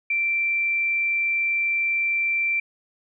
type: tone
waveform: sine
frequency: 2349 Hz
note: D7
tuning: in tune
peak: -20 dBFS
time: 0.1-2.6 s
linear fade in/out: 5 ms
effects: none